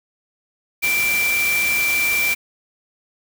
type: tone in noise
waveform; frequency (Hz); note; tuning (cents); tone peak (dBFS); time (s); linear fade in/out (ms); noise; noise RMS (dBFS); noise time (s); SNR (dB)
sine; 2349; D7; 0; -17; 0.82-2.35; 20; white; -25; 0.82-2.35; +5
effects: none